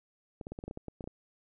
clicks, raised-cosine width 2 ms, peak -27 dBFS, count 12, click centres 0.412 / 0.469 / 0.52 / 0.589 / 0.639 / 0.68 / 0.711 / 0.774 / 0.883 / 1.008 / 1.041 / 1.075 s, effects none

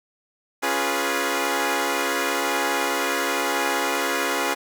10% pulse chord, C# dominant seventh, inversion none, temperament equal with one note detuned, 277.2 / 349.2 / 415.3 / 489.6 Hz, C#4 / E#4 / G#4 / B4, 0 / 0 / 0 / -15 cents, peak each -19 dBFS, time 0.62-4.55 s, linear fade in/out 20 ms, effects none

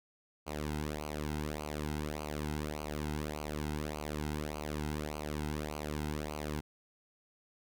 sawtooth tone with flanger, 75.3 Hz, D2, 44 cents sharp, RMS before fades -38 dBFS, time 0.46-6.61 s, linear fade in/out 20 ms, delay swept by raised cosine 0.55 to 1.75 ms, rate 1.7 Hz, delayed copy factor -0.8, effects none

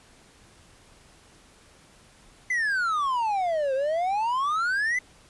triangle exponential two-way sweep, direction down then up, 2051 to 519 to 2051 Hz, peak -21 dBFS, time 2.5-4.99 s, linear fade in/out 5 ms, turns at 3.74 s, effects pink hiss -55 dBFS RMS until 5.29 s + resampled to 24000 Hz

